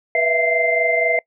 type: tone cluster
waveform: sine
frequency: 488.9 / 651 / 675 / 2085 Hz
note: B4 / E5 / E5 / C7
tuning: -18 / -22 / +41 / -7 cents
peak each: -23 / -20 / -24 / -18 dBFS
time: 0.15-1.19 s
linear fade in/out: 2 ms
effects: noise-tail reverb RT60 0.1 s tail -24 dB re dry